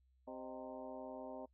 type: harmonic tone with a mistuned harmonic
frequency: 130.81 Hz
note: C3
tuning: in tune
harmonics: 2 / 3 / 4 / 5 / 6 / 7 / 8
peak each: -51 / -56 / -52 / -50 / -56 / -55 / -64 dBFS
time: 0.27-1.46 s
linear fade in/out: 10 ms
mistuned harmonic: 5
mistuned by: -90 cents
effects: noise-tail reverb RT60 0.1 s tail -24 dB re dry + added 64 Hz sine -70 dBFS peak until 1.53 s